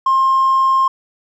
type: tone with hard clipping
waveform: sine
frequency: 1063 Hz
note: C6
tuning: 27 cents sharp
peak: -11 dBFS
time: 0.06-0.88 s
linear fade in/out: 5 ms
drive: 1 dB
effects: none